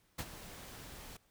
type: noise with ADSR envelope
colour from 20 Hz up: pink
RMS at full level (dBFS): -38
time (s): 0.18-1.17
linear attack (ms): 13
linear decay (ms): 49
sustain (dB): -12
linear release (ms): 5
effects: pink hiss -72 dBFS RMS until 1.3 s